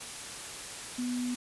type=tone in noise; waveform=sine; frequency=246.9 Hz; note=B3; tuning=in tune; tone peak=-30 dBFS; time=0.98-1.35 s; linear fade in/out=10 ms; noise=white; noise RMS=-41 dBFS; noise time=0-1.36 s; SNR=+8 dB; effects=resampled to 24000 Hz